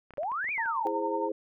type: clicks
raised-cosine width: 0.5 ms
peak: -33 dBFS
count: 9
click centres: 0.107 / 0.137 / 0.173 / 0.233 / 0.318 / 0.444 / 0.49 / 0.578 / 0.659 s
type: exponential two-way sweep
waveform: sine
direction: up then down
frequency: 550 to 2500 to 765 Hz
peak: -29 dBFS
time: 0.18-0.87 s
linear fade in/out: 0 ms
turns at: 0.52 s
type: tone with tremolo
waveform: sine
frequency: 913 Hz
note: A#5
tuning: 36 cents flat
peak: -28 dBFS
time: 0.58-1.29 s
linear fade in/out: 5 ms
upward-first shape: triangle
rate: 11 Hz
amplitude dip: 70%
type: chord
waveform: sine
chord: E augmented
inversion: none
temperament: equal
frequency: 329.6 / 415.3 / 523.3 Hz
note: E4 / G#4 / B#4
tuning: 0 / 0 / 0 cents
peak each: -34 / -33 / -33 dBFS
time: 0.85-1.32 s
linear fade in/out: 5 ms
effects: none